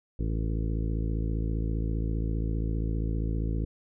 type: harmonic tone with a mistuned harmonic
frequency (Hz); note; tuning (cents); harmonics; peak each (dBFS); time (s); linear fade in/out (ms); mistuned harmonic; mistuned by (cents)
55.1; A1; +3; 1 / 2 / 3 / 4 / 5 / 6 / 7 / 8 / 9; -28 / -33 / -36 / -42 / -39 / -41 / -47 / -46 / -49; 0.19-3.65; 5; 9; -35
effects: none